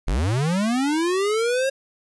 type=linear sweep; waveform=square; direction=up; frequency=34.65 to 546 Hz; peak=-20 dBFS; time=0.07-1.7 s; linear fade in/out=10 ms; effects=resampled to 24000 Hz + 9-bit